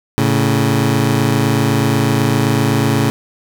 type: tone pair together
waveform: 20% pulse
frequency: 111 / 138.97 Hz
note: A2 / C#3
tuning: +16 / +5 cents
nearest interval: major third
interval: 389 cents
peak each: -10 dBFS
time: 0.18-3.1 s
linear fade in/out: 0 ms
effects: none